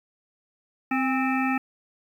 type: harmonic tone with a mistuned harmonic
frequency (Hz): 261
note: C4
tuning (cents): -4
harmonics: 1 / 3 / 5 / 7 / 9 / 10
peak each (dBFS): -24 / -29 / -31 / -32 / -34 / -34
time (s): 0.91-1.58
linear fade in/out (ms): 5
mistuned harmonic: 3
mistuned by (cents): +49
effects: 9-bit